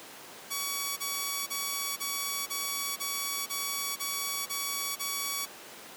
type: tone bursts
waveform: 5% pulse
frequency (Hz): 1129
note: C#6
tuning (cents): +31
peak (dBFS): -19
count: 10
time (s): 0.5-5.461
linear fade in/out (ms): 20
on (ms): 470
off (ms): 29
effects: pink hiss -46 dBFS RMS until 5.96 s + high-pass 300 Hz 12 dB/octave